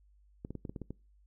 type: clicks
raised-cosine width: 3 ms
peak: -27 dBFS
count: 8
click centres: 0.449 / 0.506 / 0.553 / 0.652 / 0.695 / 0.762 / 0.817 / 0.906 s
effects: noise-tail reverb RT60 0.3 s tail -24 dB re dry + added 50 Hz sine -61 dBFS peak until 1.26 s